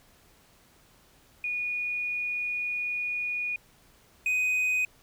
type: tone pair in turn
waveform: sine / triangle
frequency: 2454 / 2500 Hz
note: D#7 / D#7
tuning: -25 / +8 cents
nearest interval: unison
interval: 33 cents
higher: second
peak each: -28 / -22 dBFS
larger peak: second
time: 1.44-3.56 / 4.26-4.85 s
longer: first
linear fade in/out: 2 ms
effects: pink hiss -60 dBFS RMS until 5.02 s